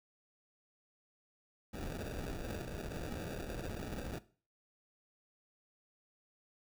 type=noise with sample-and-hold; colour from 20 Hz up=pink; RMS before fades=-42 dBFS; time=1.73-4.19 s; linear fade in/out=5 ms; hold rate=1050 Hz; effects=noise-tail reverb RT60 0.4 s tail -17 dB re dry